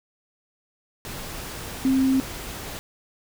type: tone in noise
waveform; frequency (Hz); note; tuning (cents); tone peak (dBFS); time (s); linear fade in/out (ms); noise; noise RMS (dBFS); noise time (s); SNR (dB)
sine; 264.7; C4; +20; -17; 1.85-2.2; 0; pink; -35; 1.05-2.79; +15
effects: none